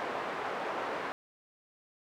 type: band-pass noise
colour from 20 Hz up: pink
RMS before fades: -36 dBFS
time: 0-1.12 s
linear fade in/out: 0 ms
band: 480 to 1500 Hz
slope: 12 dB/octave
effects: none